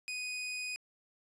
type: tone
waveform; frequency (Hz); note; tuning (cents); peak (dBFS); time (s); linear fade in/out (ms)
sawtooth; 2489; D#7; 0; -33; 0.08-0.76; 0
effects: resampled to 22050 Hz